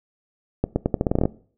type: accelerating click train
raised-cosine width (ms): 2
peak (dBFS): -6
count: 12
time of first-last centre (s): 0.64-1.255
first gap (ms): 120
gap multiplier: 0.83
effects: noise-tail reverb RT60 0.5 s tail -21 dB re dry